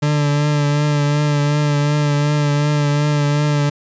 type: tone with vibrato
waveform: 40% pulse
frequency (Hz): 146.83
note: D3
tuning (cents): 0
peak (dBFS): -13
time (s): 0.02-3.7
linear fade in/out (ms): 10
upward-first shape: triangle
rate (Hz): 2.7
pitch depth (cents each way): 30
effects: resampled to 16000 Hz